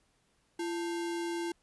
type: tone with sample-and-hold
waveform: sine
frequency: 340 Hz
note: F4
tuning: 46 cents flat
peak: -32 dBFS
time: 0.59-1.52 s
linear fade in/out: 5 ms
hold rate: 1225 Hz
effects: pink hiss -72 dBFS RMS until 1.62 s + resampled to 24000 Hz